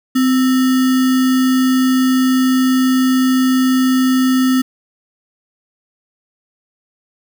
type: tone with sample-and-hold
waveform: sine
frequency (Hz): 257.9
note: C4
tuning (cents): -25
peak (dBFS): -10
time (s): 0.15-4.62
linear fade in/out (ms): 10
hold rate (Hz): 1575
effects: none